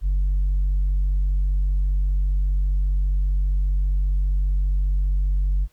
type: tone with tanh clipping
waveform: sine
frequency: 47.48 Hz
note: F#1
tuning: 45 cents sharp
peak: -18 dBFS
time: 0.01-5.68 s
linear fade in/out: 50 ms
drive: 1 dB
effects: pink hiss -63 dBFS RMS until 5.72 s